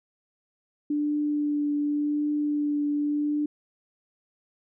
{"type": "tone with vibrato", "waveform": "sine", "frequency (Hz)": 294.3, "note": "D4", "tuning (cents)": 4, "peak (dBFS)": -23, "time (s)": [0.9, 3.46], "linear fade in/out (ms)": 5, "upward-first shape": "triangle", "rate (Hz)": 0.89, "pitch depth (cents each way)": 15, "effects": []}